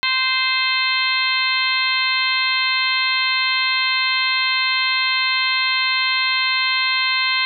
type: harmonic tone with a mistuned harmonic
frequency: 520 Hz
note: C5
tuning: 11 cents flat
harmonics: 2 / 3 / 4 / 5 / 6 / 7 / 8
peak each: -25 / -27 / -21 / -24 / -26 / -27 / -23 dBFS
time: 0.03-7.45 s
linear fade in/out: 0 ms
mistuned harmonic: 6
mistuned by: +17 cents
effects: none